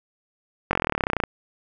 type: slowing click train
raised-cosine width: 0.5 ms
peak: -6 dBFS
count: 20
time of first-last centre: 0.71-1.237 s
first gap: 21 ms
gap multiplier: 1.03
effects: none